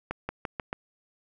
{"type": "accelerating click train", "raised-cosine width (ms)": 0.5, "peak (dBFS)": -16, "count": 5, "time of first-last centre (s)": [0.11, 0.729], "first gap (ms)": 180, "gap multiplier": 0.9, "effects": []}